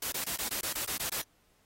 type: noise bursts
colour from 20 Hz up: white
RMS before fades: -34 dBFS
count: 10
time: 0.02-1.218 s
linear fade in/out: 5 ms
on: 100 ms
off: 22 ms
effects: pink hiss -69 dBFS RMS until 1.65 s + AAC 48 kbps